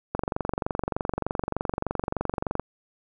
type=click train; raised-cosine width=1 ms; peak=-12 dBFS; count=58; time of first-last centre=0.15-2.596 s; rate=23.3 Hz; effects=none